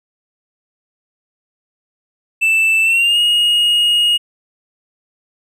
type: tone with pitch glide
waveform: triangle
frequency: 2649 to 2872 Hz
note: E7 to F7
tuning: +8 to +48 cents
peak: -9 dBFS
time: 2.41-4.18 s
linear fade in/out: 20 ms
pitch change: +140 cents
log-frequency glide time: 2.83-3.19 s
effects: none